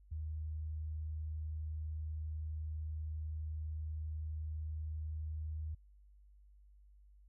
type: tone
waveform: sine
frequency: 77.78 Hz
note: D#2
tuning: in tune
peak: -38 dBFS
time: 0.11-5.75 s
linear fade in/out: 10 ms
effects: added 50 Hz sine -59 dBFS peak until 7.28 s